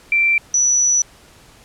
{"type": "tone pair in turn", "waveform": "sine", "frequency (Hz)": [2349, 5919], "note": ["D7", "F#8"], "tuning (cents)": [0, 0], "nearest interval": "octave + major third", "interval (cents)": 1600, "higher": "second", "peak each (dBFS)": -12, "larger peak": "neither", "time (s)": [[0.12, 0.38], [0.54, 1.02]], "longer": "second", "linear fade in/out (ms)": 2, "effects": ["pink hiss -47 dBFS RMS until 1.64 s", "low-pass 11000 Hz 12 dB/octave"]}